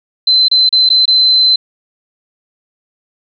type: tone with dropouts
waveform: sine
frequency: 4064 Hz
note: B7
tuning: 49 cents sharp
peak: -6 dBFS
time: 0.27-1.56 s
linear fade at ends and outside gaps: 5 ms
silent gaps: 0.484-0.513 / 0.692-0.726 / 0.891-0.901 / 1.056-1.078 s
effects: none